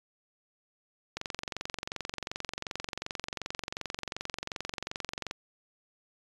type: click train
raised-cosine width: 0.2 ms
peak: -17 dBFS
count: 95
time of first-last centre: 1.17-5.311 s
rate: 22.7 Hz
effects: resampled to 24000 Hz